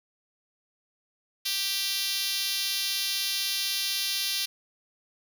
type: tone with high-pass filter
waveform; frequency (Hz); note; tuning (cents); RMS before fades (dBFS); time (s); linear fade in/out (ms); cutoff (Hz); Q
5% pulse; 392; G4; 0; -29; 1.45-4.46; 10; 3900; 1.1
effects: none